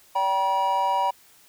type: tone cluster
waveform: triangle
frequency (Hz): 576 / 776 / 961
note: D5 / G5 / B5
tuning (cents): -34 / -18 / -48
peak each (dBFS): -29 / -24 / -20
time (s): 0.15-1.11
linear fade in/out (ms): 10
effects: white hiss -55 dBFS RMS until 1.48 s